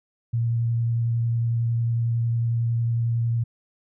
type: tone with vibrato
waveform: sine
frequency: 116.6 Hz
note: A#2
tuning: 1 cent sharp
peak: -20 dBFS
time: 0.33-3.44 s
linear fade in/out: 10 ms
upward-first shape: triangle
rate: 11 Hz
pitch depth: 14 cents each way
effects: none